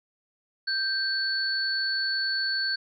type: tone pair together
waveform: sine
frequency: 1568 / 4435 Hz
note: G6 / C#8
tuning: 0 / 0 cents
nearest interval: octave + tritone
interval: 1800 cents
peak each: -28 / -27 dBFS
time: 0.67-2.76 s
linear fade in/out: 10 ms
effects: none